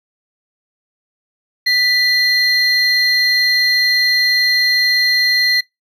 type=tone pair together; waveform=triangle; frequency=1975.5 / 4183 Hz; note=B6 / C8; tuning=0 / -1 cents; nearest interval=octave + minor second; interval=1299 cents; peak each=-13 dBFS; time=1.66-5.61 s; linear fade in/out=10 ms; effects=noise-tail reverb RT60 0.2 s tail -25 dB re dry